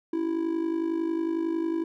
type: tone with amplitude modulation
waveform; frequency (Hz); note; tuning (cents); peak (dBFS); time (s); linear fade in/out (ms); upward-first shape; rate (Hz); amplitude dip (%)
triangle; 329.6; E4; 0; -20; 0.13-1.84; 5; sine; 51; 70
effects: none